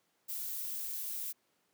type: noise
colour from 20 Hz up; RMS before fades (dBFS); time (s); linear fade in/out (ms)
violet; -39; 0.28-1.33; 20
effects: pink hiss -75 dBFS RMS until 1.73 s + high-pass 200 Hz 12 dB/octave